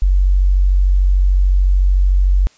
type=tone; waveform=sine; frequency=46.77 Hz; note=F#1; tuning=19 cents sharp; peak=-9 dBFS; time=0.02-2.47 s; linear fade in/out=0 ms; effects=white hiss -51 dBFS RMS until 2.57 s + resampled to 16000 Hz

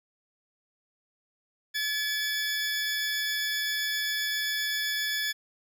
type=tone pair together; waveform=20% pulse; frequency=1718.6 / 2294 Hz; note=A6 / D7; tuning=-41 / -41 cents; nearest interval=perfect fourth; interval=500 cents; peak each=-23 / -33 dBFS; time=1.74-5.33 s; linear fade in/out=20 ms; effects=none

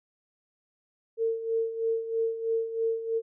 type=tone with tremolo; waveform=sine; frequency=453.2 Hz; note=A#4; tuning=49 cents flat; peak=-23 dBFS; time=1.17-3.22 s; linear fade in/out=50 ms; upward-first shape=sine; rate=3.1 Hz; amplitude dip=70%; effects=none

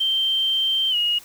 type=tone with pitch glide; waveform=sine; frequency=3136 to 2876 Hz; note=G7 to F#7; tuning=0 to -50 cents; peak=-18 dBFS; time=0-1.19 s; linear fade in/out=10 ms; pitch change=-150 cents; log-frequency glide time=0.9-0.96 s; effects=white hiss -46 dBFS RMS until 1.24 s

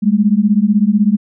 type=beating tone pair; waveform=sine; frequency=200 / 216 Hz; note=G3 / A3; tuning=+35 / -32 cents; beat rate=16 Hz; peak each=-12 / -12 dBFS; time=0.02-1.17 s; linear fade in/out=20 ms; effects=none

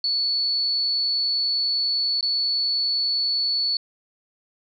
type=tone with dropouts; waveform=sine; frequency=4435 Hz; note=C#8; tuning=in tune; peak=-20 dBFS; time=0.04-3.77 s; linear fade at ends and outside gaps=2 ms; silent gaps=2.21-2.227 s; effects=none

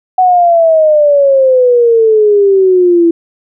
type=exponential sweep; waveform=sine; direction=down; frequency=748 to 332.3 Hz; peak=-4 dBFS; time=0.18-3.11 s; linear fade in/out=5 ms; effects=none

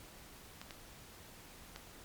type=clicks; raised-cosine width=0.2 ms; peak=-28 dBFS; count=3; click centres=0.615 / 0.708 / 1.761 s; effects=pink hiss -55 dBFS RMS until 2.04 s + MP3 96 kbps

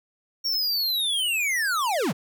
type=linear sweep; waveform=square; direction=down; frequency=5588 to 110 Hz; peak=-23 dBFS; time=0.44-2.13 s; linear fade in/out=20 ms; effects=none

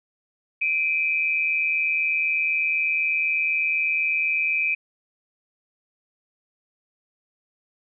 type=tone pair together; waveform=sine; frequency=2364 / 2524 Hz; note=D7 / D#7; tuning=+11 / +24 cents; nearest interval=minor second; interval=113 cents; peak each=-23 dBFS; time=0.61-4.75 s; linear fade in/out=10 ms; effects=none

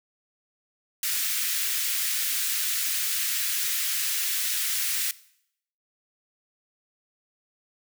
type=high-pass noise; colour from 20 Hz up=white; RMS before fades=-27 dBFS; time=1.03-5.11 s; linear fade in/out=2 ms; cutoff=1600 Hz; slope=24 dB/octave; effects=noise-tail reverb RT60 0.7 s tail -19 dB re dry

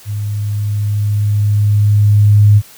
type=tone with level ramp; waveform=sine; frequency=103.83 Hz; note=G#2; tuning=in tune; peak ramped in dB=-17 to -3 dBFS; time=0.05-2.62 s; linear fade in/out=50 ms; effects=white hiss -40 dBFS RMS until 2.77 s

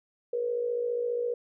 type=tone with amplitude modulation; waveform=sine; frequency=480 Hz; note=B4; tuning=49 cents flat; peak=-24 dBFS; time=0.33-1.34 s; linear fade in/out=5 ms; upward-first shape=sine; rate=54.8 Hz; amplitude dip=60%; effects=none

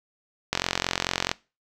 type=click train; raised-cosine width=0.2 ms; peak=-5 dBFS; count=36; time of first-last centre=0.53-1.315 s; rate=44.6 Hz; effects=noise-tail reverb RT60 0.3 s tail -22 dB re dry

